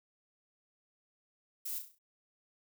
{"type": "noise with echo", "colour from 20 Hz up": "violet", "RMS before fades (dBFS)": -39, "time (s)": [1.65, 1.79], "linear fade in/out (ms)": 10, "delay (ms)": 33, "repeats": 6, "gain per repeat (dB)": -6, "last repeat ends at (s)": 1.988, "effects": []}